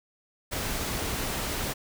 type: noise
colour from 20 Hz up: pink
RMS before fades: -31 dBFS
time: 0.51-1.74 s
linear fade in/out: 20 ms
effects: none